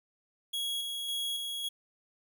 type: tone with tremolo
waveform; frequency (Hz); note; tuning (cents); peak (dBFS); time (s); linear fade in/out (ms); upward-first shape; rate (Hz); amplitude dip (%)
45% pulse; 3322; G#7; 0; -31; 0.53-1.69; 10; square; 1.8; 30
effects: 11-bit